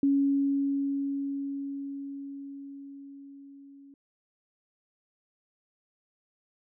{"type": "tone with level ramp", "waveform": "sine", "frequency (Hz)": 278.2, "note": "C#4", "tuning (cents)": 6, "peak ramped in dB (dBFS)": [-20, -49], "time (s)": [0.03, 3.94], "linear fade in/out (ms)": 2, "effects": []}